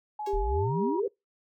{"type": "tone with pitch glide", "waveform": "sine", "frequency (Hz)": [846, 955.1], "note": ["G#5", "A#5"], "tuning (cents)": [32, 42], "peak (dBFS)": -32, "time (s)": [0.19, 1], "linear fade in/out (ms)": 5, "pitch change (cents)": 210, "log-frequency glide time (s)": [0.57, 0.74]}
{"type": "tone with exponential decay", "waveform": "5% pulse", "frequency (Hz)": 550, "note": "C#5", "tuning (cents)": -14, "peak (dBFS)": -33, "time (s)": [0.26, 0.42], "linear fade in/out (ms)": 5, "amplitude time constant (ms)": 34}
{"type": "tone with tremolo", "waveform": "sine", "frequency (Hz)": 399.7, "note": "G4", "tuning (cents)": 34, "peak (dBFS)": -27, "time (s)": [0.27, 1.08], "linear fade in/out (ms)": 5, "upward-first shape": "sine", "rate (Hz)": 3.9, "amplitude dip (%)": 55}
{"type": "exponential sweep", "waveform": "sine", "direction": "up", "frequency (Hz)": [33, 521], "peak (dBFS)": -27, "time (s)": [0.33, 1.07], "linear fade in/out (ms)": 10}
{"effects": ["noise-tail reverb RT60 0.2 s tail -25 dB re dry"]}